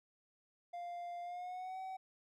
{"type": "tone with pitch glide", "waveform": "triangle", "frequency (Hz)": [698.5, 757.3], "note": ["F5", "F#5"], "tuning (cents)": [0, 40], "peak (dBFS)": -40, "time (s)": [0.73, 1.97], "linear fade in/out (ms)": 10, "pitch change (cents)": 140, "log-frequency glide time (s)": [1.22, 1.79], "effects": []}